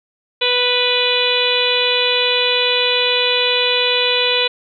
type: harmonic tone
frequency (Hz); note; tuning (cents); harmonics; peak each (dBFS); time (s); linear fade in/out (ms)
493.6; B4; -1; 1 / 2 / 3 / 4 / 5 / 6 / 7 / 8; -20 / -26 / -28 / -28 / -20 / -21 / -20 / -21; 0.41-4.48; 10
effects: none